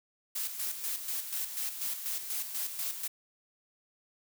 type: noise with tremolo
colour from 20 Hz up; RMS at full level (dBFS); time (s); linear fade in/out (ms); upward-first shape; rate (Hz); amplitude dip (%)
blue; -34; 0.35-3.08; 10; square; 4.1; 55
effects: none